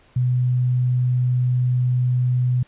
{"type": "tone", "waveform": "sine", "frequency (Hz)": 125.1, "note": "B2", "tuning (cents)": 23, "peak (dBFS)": -16, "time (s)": [0.16, 2.63], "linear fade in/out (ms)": 5, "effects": ["pink hiss -55 dBFS RMS until 2.67 s", "resampled to 8000 Hz"]}